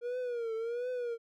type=tone with vibrato; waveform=triangle; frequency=473.8 Hz; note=A#4; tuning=28 cents sharp; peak=-31 dBFS; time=0.01-1.18 s; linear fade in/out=50 ms; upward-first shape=triangle; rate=1.4 Hz; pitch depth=120 cents each way; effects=none